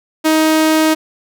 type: tone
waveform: sawtooth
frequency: 314.6 Hz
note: D#4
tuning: 19 cents sharp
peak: -6 dBFS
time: 0.24-0.95 s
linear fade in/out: 20 ms
effects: none